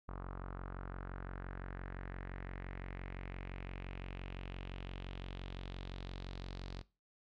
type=tone with low-pass filter sweep; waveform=sawtooth; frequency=45.82 Hz; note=F#1; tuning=16 cents flat; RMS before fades=-45 dBFS; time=0.08-6.82 s; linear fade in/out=10 ms; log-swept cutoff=1200 to 4400 Hz; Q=3.1; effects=noise-tail reverb RT60 0.3 s tail -20 dB re dry